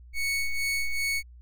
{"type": "ring-modulated tone", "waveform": "square", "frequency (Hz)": 1108.7, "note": "C#6", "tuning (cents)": 0, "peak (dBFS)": -23, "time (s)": [0.13, 1.23], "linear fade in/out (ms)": 50, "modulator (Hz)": 1110, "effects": ["added 60 Hz sine -46 dBFS peak until 1.41 s"]}